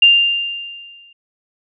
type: tone with exponential decay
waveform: sine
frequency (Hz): 2794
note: F7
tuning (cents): 0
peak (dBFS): -4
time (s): 0.02-1.13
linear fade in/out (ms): 5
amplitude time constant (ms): 240
effects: none